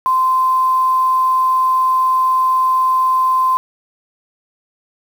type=tone with quantisation; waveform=sine; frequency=1036 Hz; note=C6; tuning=17 cents flat; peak=-11 dBFS; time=0.06-3.57 s; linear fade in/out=0 ms; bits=6; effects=none